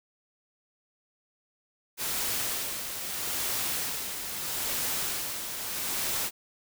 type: noise with tremolo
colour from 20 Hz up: white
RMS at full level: -30 dBFS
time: 1.97-6.31 s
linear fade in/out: 50 ms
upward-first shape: sine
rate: 0.78 Hz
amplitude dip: 50%
effects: none